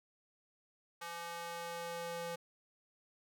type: tone with high-pass filter sweep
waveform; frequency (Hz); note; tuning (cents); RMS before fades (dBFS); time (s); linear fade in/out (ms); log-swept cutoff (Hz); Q
square; 170; F3; -46; -43; 1.01-2.36; 10; 960 to 420; 1.3
effects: none